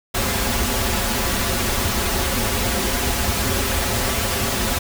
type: noise with comb filter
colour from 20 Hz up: pink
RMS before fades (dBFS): -21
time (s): 0.14-4.79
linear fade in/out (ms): 10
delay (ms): 6.5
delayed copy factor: -0.8
effects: none